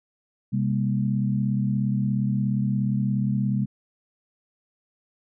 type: tone cluster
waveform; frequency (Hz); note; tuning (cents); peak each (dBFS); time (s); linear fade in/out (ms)
sine; 130.5 / 201.8 / 238.8; C3 / G#3 / A#3; -4 / -49 / +42; -24 / -24 / -31; 0.52-3.66; 20
effects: none